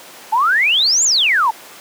sine exponential two-way sweep, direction up then down, 842 to 7459 to 842 Hz, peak -11 dBFS, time 0.32-1.51 s, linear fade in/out 10 ms, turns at 1.04 s, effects pink hiss -37 dBFS RMS until 1.8 s + high-pass 400 Hz 12 dB/octave

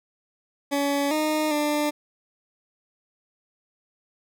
20% pulse tone with pitch steps, 282.8 / 307.7 / 297.1 Hz, C#4 / D#4 / D4, +35 / -19 / +20 cents, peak -17 dBFS, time 0.71-1.91 s, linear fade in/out 20 ms, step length 400 ms, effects none

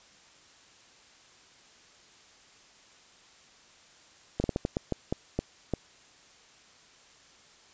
slowing click train, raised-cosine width 2 ms, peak -14 dBFS, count 10, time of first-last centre 4.4-5.737 s, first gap 40 ms, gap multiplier 1.31, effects white hiss -57 dBFS RMS until 7.73 s + resampled to 16000 Hz

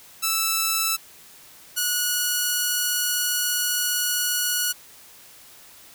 5% pulse tone pair in turn, 1318.5 / 1459 Hz, E6 / F#6, 0 / -25 cents, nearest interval major second, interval 175 cents, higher second, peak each -9 / -10 dBFS, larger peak first, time 0.22-0.97 / 1.76-4.73 s, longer second, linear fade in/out 20 ms, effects white hiss -48 dBFS RMS until 5.94 s

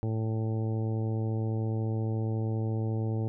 harmonic tone, 110.7 Hz, A2, 11 cents sharp, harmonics 1 / 2 / 3 / 4 / 5 / 6 / 7 / 8, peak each -28 / -37 / -38 / -40 / -45 / -54 / -47 / -55 dBFS, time 0.03-3.28 s, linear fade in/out 0 ms, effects none

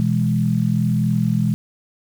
sine chord, E major, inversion second, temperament equal, 123.47 / 164.81 / 207.7 Hz, B2 / E3 / G#3, 0 / 0 / 0 cents, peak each -20 dBFS, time 0-1.54 s, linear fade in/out 0 ms, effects 7-bit

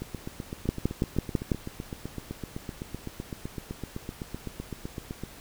two click trains, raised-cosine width 3 ms, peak -11 / -21 dBFS, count 6 / 42, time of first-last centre 0.69-1.518 / 0.02-5.236 s, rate 6.04 / 7.86 Hz, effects pink hiss -48 dBFS RMS until 5.4 s

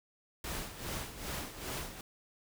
pink noise with tremolo, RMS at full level -38 dBFS, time 0.44-2.01 s, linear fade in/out 2 ms, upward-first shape sine, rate 2.5 Hz, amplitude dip 70%, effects none

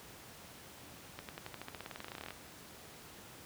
accelerating click train, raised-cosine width 0.3 ms, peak -27 dBFS, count 23, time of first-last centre 1.19-2.306 s, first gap 98 ms, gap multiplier 0.93, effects pink hiss -53 dBFS RMS until 3.45 s + high-pass 80 Hz 12 dB/octave

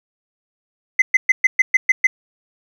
sine tone bursts, 2042 Hz, C7, 43 cents flat, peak -6 dBFS, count 8, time 0.99-2.07 s, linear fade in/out 5 ms, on 30 ms, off 120 ms, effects tanh soft clip ceiling -7 dBFS + 8-bit

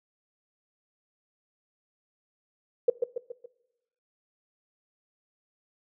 sine tone with echo, 484.6 Hz, B4, 33 cents flat, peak -15 dBFS, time 2.88-2.9 s, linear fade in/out 5 ms, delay 140 ms, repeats 4, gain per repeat -6 dB, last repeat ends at 3.46 s, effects noise-tail reverb RT60 1.0 s tail -21 dB re dry

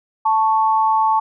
sine tone pair together, 880 / 1108.7 Hz, A5 / C#6, 0 / 0 cents, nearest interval major third, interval 400 cents, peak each -14 / -19 dBFS, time 0.25-1.2 s, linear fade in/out 10 ms, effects none

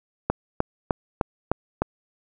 click train, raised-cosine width 1 ms, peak -6 dBFS, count 6, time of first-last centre 0.3-1.82 s, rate 3.29 Hz, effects none

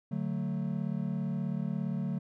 triangle chord, D major, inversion none, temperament equal with one note detuned, 146.83 / 185 / 221.9 Hz, D3 / F#3 / A3, 0 / 0 / +15 cents, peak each -33 / -32 / -34 dBFS, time 0.11-2.19 s, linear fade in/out 10 ms, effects none

